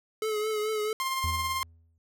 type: tone with vibrato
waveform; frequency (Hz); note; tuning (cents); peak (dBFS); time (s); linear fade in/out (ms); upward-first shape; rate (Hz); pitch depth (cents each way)
square; 429.4; A4; -42; -28; 0.22-0.93; 2; triangle; 4.6; 42
type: tone with tremolo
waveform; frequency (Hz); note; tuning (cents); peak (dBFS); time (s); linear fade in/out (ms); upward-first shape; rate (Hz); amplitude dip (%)
sawtooth; 1057; C6; +17; -23; 1-1.63; 0; sine; 18; 35
type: tone with exponential decay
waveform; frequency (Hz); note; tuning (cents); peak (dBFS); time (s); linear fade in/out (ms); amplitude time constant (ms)
triangle; 82.41; E2; 0; -25; 1.24-1.98; 0; 160
effects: none